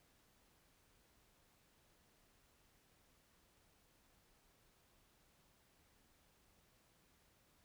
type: silence
effects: pink hiss -73 dBFS RMS until 7.64 s